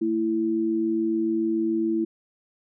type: tone pair together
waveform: sine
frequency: 224.4 / 331.4 Hz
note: A3 / E4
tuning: +34 / +9 cents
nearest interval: perfect fifth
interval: 675 cents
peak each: -28 / -22 dBFS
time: 0.01-2.05 s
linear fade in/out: 10 ms
effects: none